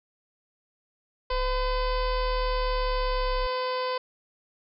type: harmonic tone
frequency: 508 Hz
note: B4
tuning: 49 cents sharp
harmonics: 1 / 2 / 3 / 4 / 5 / 6 / 7 / 8 / 9 / 10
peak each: -29 / -30 / -41 / -42 / -43 / -43 / -45 / -48 / -41 / -47 dBFS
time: 1.3-3.98 s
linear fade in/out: 5 ms
type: linear two-way sweep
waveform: sine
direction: up then down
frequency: 32.7 to 40.02 to 32.7 Hz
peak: -27 dBFS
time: 1.31-3.47 s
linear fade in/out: 10 ms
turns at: 2.17 s
effects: none